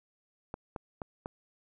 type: clicks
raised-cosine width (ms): 1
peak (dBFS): -23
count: 4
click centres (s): 0.541 / 0.762 / 1.018 / 1.259
effects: none